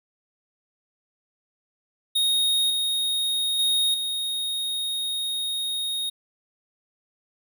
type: tone with level steps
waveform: square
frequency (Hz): 3729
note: A#7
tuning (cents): 0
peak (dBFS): -20 / -23 / -20 / -26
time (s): 2.15-6.1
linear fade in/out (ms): 10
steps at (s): 2.7 / 3.59 / 3.94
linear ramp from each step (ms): 2
effects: none